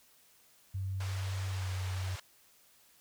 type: tone with pitch glide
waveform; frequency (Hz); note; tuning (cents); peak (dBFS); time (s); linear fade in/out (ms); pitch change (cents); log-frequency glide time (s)
sine; 95.7 to 93.24; G2 to F#2; -41 to +14; -33; 0.74-2.16; 10; -45; 1.49-1.68
type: band-pass noise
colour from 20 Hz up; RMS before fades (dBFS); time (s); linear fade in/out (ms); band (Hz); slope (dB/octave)
pink; -47; 1-2.2; 5; 690 to 7300; 12
effects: white hiss -64 dBFS RMS until 3 s